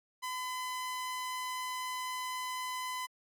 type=tone; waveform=sawtooth; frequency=1012 Hz; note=B5; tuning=42 cents sharp; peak=-32 dBFS; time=0.22-3.07 s; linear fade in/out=20 ms; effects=AAC 64 kbps